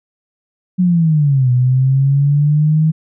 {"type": "linear two-way sweep", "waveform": "sine", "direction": "down then up", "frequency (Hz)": [185, 123.47, 159.1], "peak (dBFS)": -9, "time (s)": [0.78, 2.92], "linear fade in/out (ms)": 20, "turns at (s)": 1.51, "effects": []}